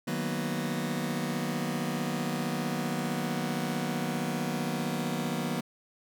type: chord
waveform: sawtooth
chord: B major seventh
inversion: first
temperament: just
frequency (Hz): 154.34 / 185.21 / 231.5 / 246.9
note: D#3 / F#3 / A#3 / B3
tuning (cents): -14 / +2 / -12 / 0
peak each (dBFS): -31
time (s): 0.07-5.61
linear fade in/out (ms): 10
effects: none